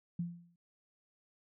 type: tone with exponential decay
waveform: sine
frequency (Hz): 172.2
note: F3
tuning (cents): -24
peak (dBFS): -31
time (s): 0.19-0.56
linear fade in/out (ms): 5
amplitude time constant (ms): 80
effects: none